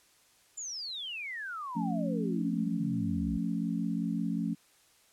sine exponential sweep, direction down, 7300 to 58.27 Hz, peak -36 dBFS, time 0.57-3.38 s, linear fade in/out 10 ms
sine chord, F augmented, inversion none, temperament equal, 174.61 / 220 / 277.2 Hz, F3 / A3 / C#4, 0 / 0 / 0 cents, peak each -33 / -33 / -35 dBFS, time 1.75-4.55 s, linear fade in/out 20 ms
effects white hiss -64 dBFS RMS until 5.12 s + low-pass 11000 Hz 12 dB/octave

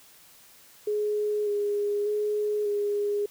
sine tone with vibrato, 415.3 Hz, G#4, in tune, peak -24 dBFS, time 0.87-3.26 s, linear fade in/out 5 ms, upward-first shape square, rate 0.84 Hz, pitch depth 18 cents each way, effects white hiss -54 dBFS RMS until 3.3 s

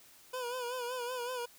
25% pulse tone with vibrato, 493.9 Hz, B4, in tune, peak -32 dBFS, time 0.33-1.46 s, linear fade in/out 10 ms, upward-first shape sine, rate 5.3 Hz, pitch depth 67 cents each way, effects white hiss -59 dBFS RMS until 1.58 s

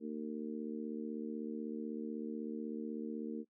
harmonic tone, 76.1 Hz, D#2, 38 cents flat, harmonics 3 / 4 / 5 / 6, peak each -41 / -44 / -48 / -46 dBFS, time 0-3.45 s, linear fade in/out 50 ms, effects noise-tail reverb RT60 0.1 s tail -23 dB re dry

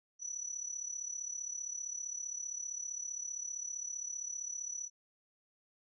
sine tone with amplitude modulation, 5920 Hz, F#8, in tune, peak -35 dBFS, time 0.19-4.9 s, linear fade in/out 50 ms, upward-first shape sine, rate 35.3 Hz, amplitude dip 75%, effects none

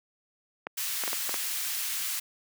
clicks, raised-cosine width 0.5 ms, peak -17 dBFS, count 6, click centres 0.669 / 1.037 / 1.078 / 1.131 / 1.293 / 1.342 s
white high-pass noise, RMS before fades -32 dBFS, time 0.77-2.2 s, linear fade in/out 10 ms, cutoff 1500 Hz, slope 12 dB/octave
effects high-pass 300 Hz 12 dB/octave

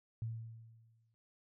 sine tone with exponential decay, 113.4 Hz, A#2, 47 cents flat, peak -35 dBFS, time 0.22-1.14 s, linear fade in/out 0 ms, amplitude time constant 200 ms, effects none

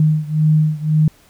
sine beating tone pair, 153.8 / 155.7 Hz, D#3 / D#3, -20 / +2 cents, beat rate 1.9 Hz, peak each -14 / -16 dBFS, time 0-1.08 s, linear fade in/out 2 ms, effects pink hiss -51 dBFS RMS until 1.29 s

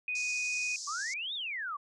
sine tone, 2489 Hz, D#7, in tune, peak -31 dBFS, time 0.08-0.76 s, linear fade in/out 2 ms
white band-pass noise, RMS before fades -41 dBFS, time 0.15-1.14 s, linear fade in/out 5 ms, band 4900 to 6900 Hz, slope 48 dB/octave
sine exponential two-way sweep, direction up then down, 1108.7 to 3800 to 1108.7 Hz, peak -34 dBFS, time 0.87-1.77 s, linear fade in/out 10 ms, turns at 1.34 s
effects none

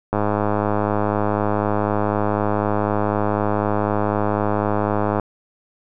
click train, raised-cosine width 1 ms, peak -6 dBFS, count 528, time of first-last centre 0.13-5.197 s, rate 104 Hz, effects none

